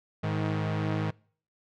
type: tone pair together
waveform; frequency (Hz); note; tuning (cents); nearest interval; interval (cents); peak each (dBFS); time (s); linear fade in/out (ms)
sawtooth; 105.86 / 157.7; G#2 / D#3; +34 / +24; perfect fifth; 690; -26; 0.23-1.11; 10
effects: noise-tail reverb RT60 0.5 s tail -25 dB re dry + low-pass 3000 Hz 12 dB/octave